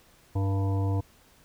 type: harmonic tone with a mistuned harmonic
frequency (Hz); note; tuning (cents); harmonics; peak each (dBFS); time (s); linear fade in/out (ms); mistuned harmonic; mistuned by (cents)
98.3; G2; +5; 1 / 3 / 5 / 7 / 9 / 10; -24 / -34 / -38 / -41 / -43 / -44; 0.35-1.01; 10; 5; -45
effects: pink hiss -59 dBFS RMS until 1.44 s